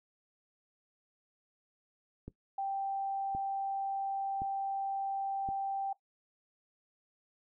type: click train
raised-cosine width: 3 ms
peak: -30 dBFS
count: 4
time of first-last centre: 2.28-5.489 s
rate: 0.935 Hz
type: tone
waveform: sine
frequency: 784 Hz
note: G5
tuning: in tune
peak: -32 dBFS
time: 2.58-5.93 s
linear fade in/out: 5 ms
effects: noise-tail reverb RT60 0.1 s tail -17 dB re dry